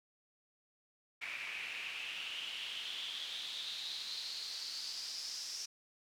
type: noise with band-pass filter sweep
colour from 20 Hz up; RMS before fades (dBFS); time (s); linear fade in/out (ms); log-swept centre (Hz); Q
pink; -43; 1.21-5.66; 10; 2300 to 5500; 5.8
effects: none